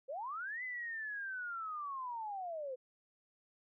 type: linear two-way sweep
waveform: sine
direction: up then down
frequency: 493.9 to 2039 to 493.9 Hz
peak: -39 dBFS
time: 0.08-2.76 s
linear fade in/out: 20 ms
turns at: 0.63 s
effects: none